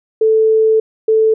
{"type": "tone pair in turn", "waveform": "sine", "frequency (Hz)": [440, 440], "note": ["A4", "A4"], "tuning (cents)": [0, 0], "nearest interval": "unison", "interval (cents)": 0, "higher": "neither", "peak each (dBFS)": -8, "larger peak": "neither", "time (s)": [[0.21, 0.8], [1.08, 1.34]], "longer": "first", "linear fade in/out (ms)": 5, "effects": []}